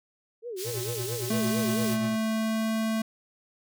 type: tone with vibrato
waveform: sine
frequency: 422.6 Hz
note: G#4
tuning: 30 cents sharp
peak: -33 dBFS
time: 0.42-1.95 s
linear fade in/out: 50 ms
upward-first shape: sine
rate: 4.5 Hz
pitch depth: 250 cents each way
type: high-pass noise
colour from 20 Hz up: pink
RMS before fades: -37 dBFS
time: 0.56-1.98 s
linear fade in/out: 50 ms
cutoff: 4100 Hz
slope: 12 dB/octave
type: tone with tremolo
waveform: square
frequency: 117.8 Hz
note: A#2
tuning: 19 cents sharp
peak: -31 dBFS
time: 0.64-2.17 s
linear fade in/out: 50 ms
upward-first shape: triangle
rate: 8.7 Hz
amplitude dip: 75%
type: tone with pitch glide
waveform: square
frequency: 220 to 221.5 Hz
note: A3 to A3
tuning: 0 to +12 cents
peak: -26 dBFS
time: 1.3-3.02 s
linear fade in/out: 5 ms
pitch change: +12 cents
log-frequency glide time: 2.05-2.74 s
effects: none